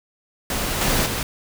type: noise with level steps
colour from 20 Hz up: pink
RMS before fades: -24 / -20 / -25 dBFS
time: 0.5-1.23 s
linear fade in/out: 2 ms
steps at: 0.81 / 1.06 s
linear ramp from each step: 2 ms
effects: none